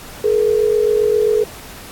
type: tone pair together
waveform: sine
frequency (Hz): 425.6 / 473.1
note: G#4 / A#4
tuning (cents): +42 / +26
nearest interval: major second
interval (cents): 184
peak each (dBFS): -13 / -17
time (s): 0.24-1.44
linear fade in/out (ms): 5
effects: pink hiss -36 dBFS RMS until 1.91 s + AAC 64 kbps